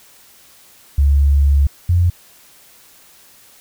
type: tone pair in turn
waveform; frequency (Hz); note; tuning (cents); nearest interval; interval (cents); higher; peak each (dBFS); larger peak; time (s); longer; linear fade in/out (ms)
sine; 70.5 / 87.61; C#2 / F2; +30 / +6; major third; 376; second; -9 / -10; first; 0.98-1.67 / 1.89-2.1; first; 5
effects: white hiss -47 dBFS RMS until 3.6 s